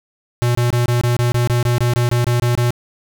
square tone bursts, 120.9 Hz, B2, 36 cents flat, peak -14 dBFS, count 15, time 0.42-2.706 s, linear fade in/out 0 ms, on 130 ms, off 24 ms, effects none

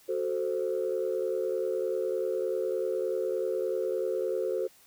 sine chord, F# diminished, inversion none, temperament equal, 370 / 440 / 523.3 Hz, F#4 / A4 / C5, 0 / 0 / 0 cents, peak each -31 dBFS, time 0.08-4.68 s, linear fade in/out 20 ms, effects tanh soft clip ceiling -20 dBFS + white hiss -59 dBFS RMS until 4.86 s

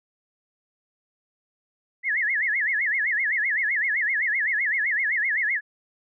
sine tone with vibrato, 1910 Hz, A#6, 42 cents sharp, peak -21 dBFS, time 2.03-5.61 s, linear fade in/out 50 ms, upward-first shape sine, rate 7.8 Hz, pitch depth 230 cents each way, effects none

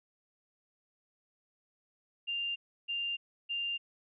sine tone bursts, 2794 Hz, F7, in tune, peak -32 dBFS, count 3, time 2.27-3.78 s, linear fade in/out 20 ms, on 290 ms, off 320 ms, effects none

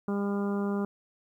harmonic tone, 201.1 Hz, G3, 44 cents sharp, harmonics 1 / 2 / 3 / 4 / 5 / 6 / 7, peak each -28 / -33 / -42 / -43 / -44 / -43 / -46 dBFS, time 0.08-0.85 s, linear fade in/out 2 ms, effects 11-bit

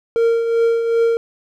triangle tone with tremolo, 461.4 Hz, A#4, 18 cents flat, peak -9 dBFS, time 0.16-1.17 s, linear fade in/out 0 ms, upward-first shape triangle, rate 2.6 Hz, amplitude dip 55%, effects none

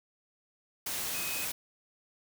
sine tone in noise, 2521 Hz, D#7, 22 cents sharp, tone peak -39 dBFS, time 1.14-1.45 s, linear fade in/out 5 ms, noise white, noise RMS -35 dBFS, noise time 0.86-1.52 s, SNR -7 dB, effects none

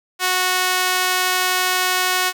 sawtooth tone with high-pass filter, 367.6 Hz, F#4, 11 cents flat, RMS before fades -19 dBFS, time 0.19-2.33 s, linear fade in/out 50 ms, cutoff 1100 Hz, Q 0.67, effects none

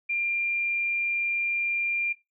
sine tone, 2389 Hz, D7, 29 cents sharp, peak -25 dBFS, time 0.09-2.13 s, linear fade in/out 10 ms, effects noise-tail reverb RT60 0.2 s tail -17 dB re dry

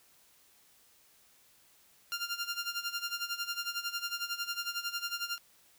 15% pulse tone with tremolo, 1396.9 Hz, F6, in tune, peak -25 dBFS, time 2.12-5.38 s, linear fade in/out 0 ms, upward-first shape sine, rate 11 Hz, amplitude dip 80%, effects white hiss -64 dBFS RMS until 5.78 s

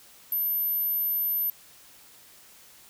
sine tone, 13010 Hz, G#9, 37 cents flat, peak -24 dBFS, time 0.32-1.5 s, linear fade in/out 2 ms, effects white hiss -53 dBFS RMS until 2.89 s

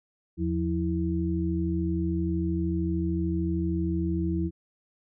sine tone cluster, 81.6 / 174.8 / 327.9 Hz, E2 / F3 / E4, -17 / +2 / -9 cents, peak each -29 dBFS, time 0.37-4.51 s, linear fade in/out 50 ms, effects none

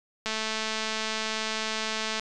click train, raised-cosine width 0.2 ms, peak -13 dBFS, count 425, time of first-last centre 0.26-2.196 s, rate 219 Hz, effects resampled to 24000 Hz

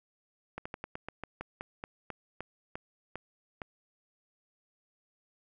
slowing click train, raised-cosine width 0.5 ms, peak -23 dBFS, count 15, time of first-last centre 0.58-3.618 s, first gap 75 ms, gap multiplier 1.15, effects none

